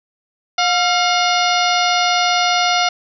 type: harmonic tone with a mistuned harmonic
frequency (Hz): 715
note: F5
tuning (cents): +41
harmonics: 1 / 2 / 3 / 4 / 5 / 6 / 7 / 8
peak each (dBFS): -17 / -20 / -22 / -23 / -24 / -25 / -25 / -26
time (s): 0.58-2.89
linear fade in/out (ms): 5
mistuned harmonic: 2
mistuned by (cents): -65
effects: none